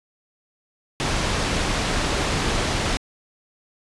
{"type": "low-pass noise", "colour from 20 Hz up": "pink", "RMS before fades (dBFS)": -23, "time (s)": [1, 2.97], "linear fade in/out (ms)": 0, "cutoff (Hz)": 6400, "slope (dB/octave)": 12, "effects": ["resampled to 24000 Hz"]}